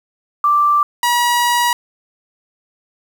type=tone pair in turn; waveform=sine / sawtooth; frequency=1174.7 / 962.2 Hz; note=D6 / B5; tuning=0 / -45 cents; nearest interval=minor third; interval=345 cents; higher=first; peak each=-10 / -9 dBFS; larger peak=second; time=0.44-0.83 / 1.03-1.73 s; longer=second; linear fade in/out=2 ms; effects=7-bit